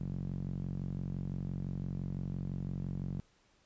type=tone with band-pass filter; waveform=sawtooth; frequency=45.89 Hz; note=F#1; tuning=14 cents flat; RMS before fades=-38 dBFS; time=0-3.2 s; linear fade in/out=0 ms; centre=160 Hz; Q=3; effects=pink hiss -69 dBFS RMS until 3.65 s + resampled to 16000 Hz